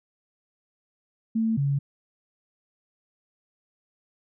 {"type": "tone pair in turn", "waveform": "sine", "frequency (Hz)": [223.7, 140.15], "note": ["A3", "C#3"], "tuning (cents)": [29, 19], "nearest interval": "minor sixth", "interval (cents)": 810, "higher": "first", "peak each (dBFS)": [-21, -21], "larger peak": "neither", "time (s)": [[1.35, 1.57], [1.57, 1.79]], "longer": "neither", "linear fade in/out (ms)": 10, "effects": []}